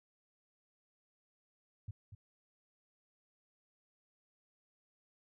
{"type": "tone with echo", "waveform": "sine", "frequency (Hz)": 102.1, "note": "G#2", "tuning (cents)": -29, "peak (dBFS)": -39, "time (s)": [1.88, 1.91], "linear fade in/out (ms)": 5, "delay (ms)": 240, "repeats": 1, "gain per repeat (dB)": -9, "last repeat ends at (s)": 2.15, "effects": []}